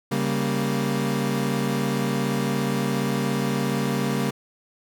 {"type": "chord", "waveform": "30% pulse", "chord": "G diminished", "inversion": "second", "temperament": "equal", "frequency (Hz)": [138.59, 196, 233.1], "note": ["Db3", "G3", "Bb3"], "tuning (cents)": [0, 0, 0], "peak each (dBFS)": -24, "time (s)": [0.11, 4.31], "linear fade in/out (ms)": 10, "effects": []}